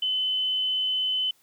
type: tone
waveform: sine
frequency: 3032 Hz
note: F#7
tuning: 42 cents sharp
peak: -23 dBFS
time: 0.02-1.31 s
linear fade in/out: 5 ms
effects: white hiss -63 dBFS RMS until 1.42 s

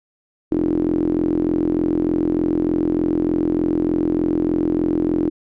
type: tone with band-pass filter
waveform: sawtooth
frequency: 43.32 Hz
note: F1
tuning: 13 cents flat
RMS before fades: -19 dBFS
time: 0.51-5.3 s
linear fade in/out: 10 ms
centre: 320 Hz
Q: 9.8
effects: none

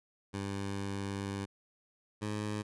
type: tone pair in turn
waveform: 15% pulse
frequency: 99.1 / 105.26 Hz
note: G2 / G#2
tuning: +19 / +24 cents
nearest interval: minor second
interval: 105 cents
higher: second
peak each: -29 / -28 dBFS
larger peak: second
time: 0.33-1.46 / 2.21-2.63 s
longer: first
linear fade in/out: 20 ms
effects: resampled to 24000 Hz

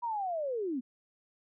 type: linear sweep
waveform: sine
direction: down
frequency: 973 to 233.1 Hz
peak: -31 dBFS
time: 0.02-0.81 s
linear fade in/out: 20 ms
effects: none

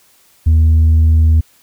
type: tone with tanh clipping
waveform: sine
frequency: 79.7 Hz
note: D#2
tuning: 42 cents sharp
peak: -7 dBFS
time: 0.46-1.41 s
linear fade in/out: 10 ms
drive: 2 dB
effects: white hiss -51 dBFS RMS until 1.62 s

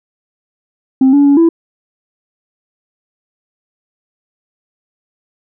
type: tone with pitch steps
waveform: sine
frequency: 263.8 / 284.9 / 282.6 / 332.3 Hz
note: C4 / C#4 / C#4 / E4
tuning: +14 / +48 / +34 / +14 cents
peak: -3 dBFS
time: 1.01-1.49 s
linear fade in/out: 5 ms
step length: 120 ms
effects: tanh soft clip ceiling -3 dBFS

